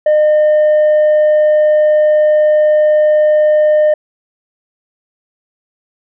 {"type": "tone", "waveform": "sine", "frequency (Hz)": 608, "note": "D#5", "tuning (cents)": -40, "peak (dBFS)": -4, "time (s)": [0.06, 3.94], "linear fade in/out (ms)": 5, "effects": ["tanh soft clip ceiling -6 dBFS"]}